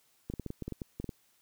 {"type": "clicks", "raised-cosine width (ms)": 3, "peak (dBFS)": -24, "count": 12, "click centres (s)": [0.3, 0.338, 0.397, 0.463, 0.504, 0.623, 0.68, 0.723, 0.818, 1, 1.043, 1.092], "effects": ["white hiss -69 dBFS RMS until 1.41 s"]}